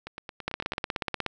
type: two click trains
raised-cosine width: 0.3 ms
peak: -12 / -21 dBFS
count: 14 / 7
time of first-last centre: 0.48-1.263 / 0.07-0.735 s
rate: 16.6 / 9.02 Hz
effects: none